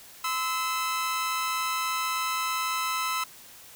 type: tone pair together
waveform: sawtooth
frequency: 1024.9 / 1307 Hz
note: C6 / E6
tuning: -36 / -15 cents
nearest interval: major third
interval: 421 cents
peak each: -27 / -25 dBFS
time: 0.24-3.24 s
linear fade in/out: 5 ms
effects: white hiss -49 dBFS RMS until 3.75 s